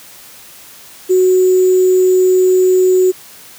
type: tone with sample-and-hold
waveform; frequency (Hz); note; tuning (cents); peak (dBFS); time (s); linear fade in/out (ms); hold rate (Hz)
sine; 370; F#4; 0; -7; 1.09-3.12; 20; 7350
effects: white hiss -38 dBFS RMS until 3.58 s + high-pass 60 Hz 12 dB/octave